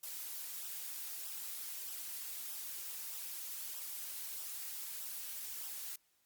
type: noise with flanger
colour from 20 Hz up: blue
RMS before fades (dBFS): -44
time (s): 0.03-5.96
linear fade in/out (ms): 5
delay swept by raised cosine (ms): 0.44 to 5.94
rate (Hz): 1.6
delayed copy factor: -0.5
effects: white hiss -75 dBFS RMS until 6.25 s + Opus 48 kbps